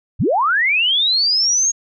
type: linear sweep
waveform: sine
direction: up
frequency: 48.19 to 6645 Hz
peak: -13 dBFS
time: 0.19-1.72 s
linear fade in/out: 20 ms
effects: none